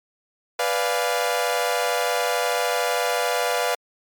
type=chord; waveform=sawtooth; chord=B diminished seventh; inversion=none; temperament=equal; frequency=493.9 / 587.3 / 698.5 / 830.6 Hz; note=B4 / D5 / F5 / Ab5; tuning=0 / 0 / 0 / 0 cents; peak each=-21 / -23 / -21 / -27 dBFS; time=0.59-3.75 s; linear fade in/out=5 ms; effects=MP3 96 kbps